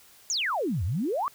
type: exponential two-way sweep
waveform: sine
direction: down then up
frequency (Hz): 7160 to 77.78 to 1228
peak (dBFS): -25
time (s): 0.3-1.28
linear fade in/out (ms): 0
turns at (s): 0.84
effects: white hiss -55 dBFS RMS until 1.34 s